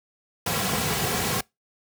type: noise with comb filter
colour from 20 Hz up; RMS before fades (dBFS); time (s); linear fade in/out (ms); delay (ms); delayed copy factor
pink; -25; 0.46-1.41; 5; 3.3; -0.5
effects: noise-tail reverb RT60 0.2 s tail -25 dB re dry + high-pass 100 Hz 12 dB/octave